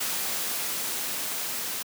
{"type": "noise with level ramp", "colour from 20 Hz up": "white", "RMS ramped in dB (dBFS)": [-29, -32], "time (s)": [0, 1.83], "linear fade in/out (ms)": 10, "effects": ["high-pass 150 Hz 12 dB/octave"]}